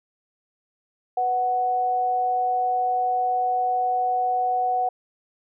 sine tone pair together, 493.9 / 741.4 Hz, B4 / F#5, 0 / +3 cents, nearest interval perfect fifth, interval 703 cents, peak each -31 / -20 dBFS, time 1.17-4.89 s, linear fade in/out 5 ms, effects none

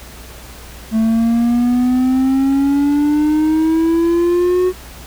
triangle exponential sweep, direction up, 219.4 to 369.3 Hz, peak -9 dBFS, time 0.91-4.73 s, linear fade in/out 50 ms, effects added 60 Hz sine -36 dBFS peak until 5.06 s + pink hiss -37 dBFS RMS until 5.06 s

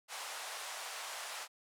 pink band-pass noise, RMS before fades -44 dBFS, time 0.08-1.48 s, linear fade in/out 50 ms, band 660 to 11000 Hz, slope 24 dB/octave, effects none

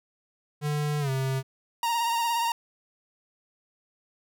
square tone with pitch glide, 148.5 to 133.06 Hz, D3 to C3, +20 to +29 cents, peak -26 dBFS, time 0.61-1.43 s, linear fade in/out 50 ms, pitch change -191 cents, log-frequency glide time 1-1.1 s
45% pulse tone with vibrato, 932 Hz, A#5, 1 cent flat, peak -24 dBFS, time 1.83-2.52 s, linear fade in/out 2 ms, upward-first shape triangle, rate 17 Hz, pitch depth 40 cents each way
effects none

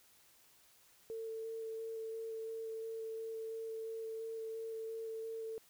sine tone with vibrato, 448 Hz, A4, 31 cents sharp, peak -40 dBFS, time 1.1-5.58 s, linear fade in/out 0 ms, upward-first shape square, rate 2.9 Hz, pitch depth 8 cents each way, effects white hiss -66 dBFS RMS until 5.69 s

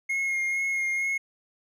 triangle tone with vibrato, 2150 Hz, C7, 47 cents sharp, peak -23 dBFS, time 0.09-1.18 s, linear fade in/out 10 ms, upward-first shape sine, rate 2.2 Hz, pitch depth 18 cents each way, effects none

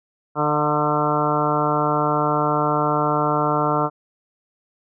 harmonic tone with a mistuned harmonic, 150 Hz, D3, 37 cents sharp, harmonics 1 / 2 / 3 / 4 / 5 / 6 / 7 / 8 / 9, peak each -26 / -26 / -26 / -26 / -26 / -26 / -26 / -26 / -26 dBFS, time 0.35-3.9 s, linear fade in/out 50 ms, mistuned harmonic 5, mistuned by -34 cents, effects none

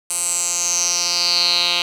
10% pulse tone with band-pass filter sweep, 174.61 Hz, F3, in tune, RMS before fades -19 dBFS, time 0.1-1.82 s, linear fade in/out 2 ms, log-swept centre 8900 to 3500 Hz, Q 6.2, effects 7-bit

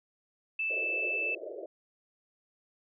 sine tone, 2637 Hz, E7, in tune, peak -29 dBFS, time 0.59-1.35 s, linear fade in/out 5 ms
white band-pass noise, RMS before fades -41 dBFS, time 0.7-1.66 s, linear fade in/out 5 ms, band 340 to 640 Hz, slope 96 dB/octave
effects none

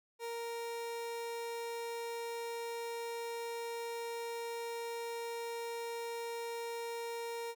30% pulse tone, 466.2 Hz, A#4, in tune, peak -36 dBFS, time 0.19-7.55 s, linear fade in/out 50 ms, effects none

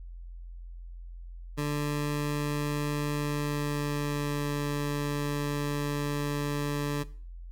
20% pulse tone with pitch glide, 146.83 to 145.23 Hz, D3 to D3, 0 to -19 cents, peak -23 dBFS, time 1.57-7.04 s, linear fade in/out 20 ms, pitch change -19 cents, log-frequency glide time 3.16-4.5 s, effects noise-tail reverb RT60 0.4 s tail -17 dB re dry + added 43 Hz sine -40 dBFS peak until 7.51 s

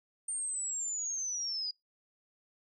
sine linear sweep, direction down, 8840 to 4861 Hz, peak -33 dBFS, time 0.28-1.71 s, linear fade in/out 5 ms, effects noise-tail reverb RT60 0.2 s tail -26 dB re dry

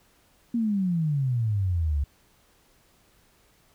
sine exponential sweep, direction down, 240 to 68.3 Hz, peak -22 dBFS, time 0.54-2.04 s, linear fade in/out 5 ms, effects pink hiss -62 dBFS RMS until 3.74 s

